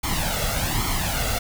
pink noise with flanger, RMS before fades -24 dBFS, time 0.03-1.39 s, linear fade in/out 10 ms, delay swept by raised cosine 0.92 to 1.49 ms, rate 1.2 Hz, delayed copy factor +0.7, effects none

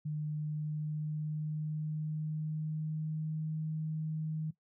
sine tone with pitch glide, 151.6 to 156.49 Hz, D#3 to D#3, -45 to +10 cents, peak -33 dBFS, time 0.05-4.51 s, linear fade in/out 10 ms, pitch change +55 cents, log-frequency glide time 0.35-3.55 s, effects noise-tail reverb RT60 0.1 s tail -17 dB re dry

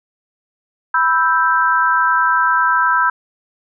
sine chord, E minor, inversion second, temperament equal, 987.8 / 1318.5 / 1568 Hz, B5 / E6 / G6, 0 / 0 / 0 cents, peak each -16 dBFS, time 0.94-3.1 s, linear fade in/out 5 ms, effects none

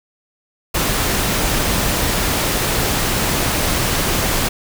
pink noise, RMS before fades -18 dBFS, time 0.74-4.49 s, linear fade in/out 10 ms, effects none

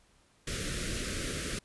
pink band-stop noise, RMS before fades -35 dBFS, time 0.47-1.59 s, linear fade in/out 5 ms, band 580 to 1300 Hz, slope 48 dB/octave, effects pink hiss -66 dBFS RMS until 1.64 s + resampled to 24000 Hz

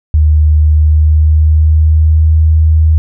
sine tone with pitch glide, 76.4 to 78.82 Hz, D#2 to D#2, -31 to +23 cents, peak -4 dBFS, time 0.14-2.98 s, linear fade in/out 0 ms, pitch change +54 cents, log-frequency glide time 0.61-2.38 s, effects none

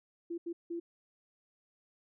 sine tone bursts at uneven times, 340 Hz, F4, 46 cents flat, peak -35 dBFS, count 3, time 0.3-0.38 / 0.46-0.53 / 0.7-0.8 s, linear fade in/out 10 ms, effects none

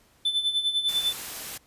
triangle tone with tremolo, 3520 Hz, A7, in tune, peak -19 dBFS, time 0.25-1.13 s, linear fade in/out 5 ms, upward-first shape sine, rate 10 Hz, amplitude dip 70%
white noise, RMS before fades -36 dBFS, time 0.88-1.58 s, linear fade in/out 10 ms
effects pink hiss -61 dBFS RMS until 1.66 s + resampled to 32000 Hz

